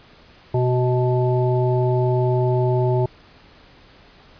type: harmonic tone with a mistuned harmonic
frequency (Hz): 124.9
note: B2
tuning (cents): +20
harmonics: 1 / 3 / 5 / 7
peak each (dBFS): -18 / -21 / -26 / -28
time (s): 0.54-3.06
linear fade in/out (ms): 5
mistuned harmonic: 5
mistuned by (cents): +18
effects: pink hiss -49 dBFS RMS until 4.39 s + resampled to 11025 Hz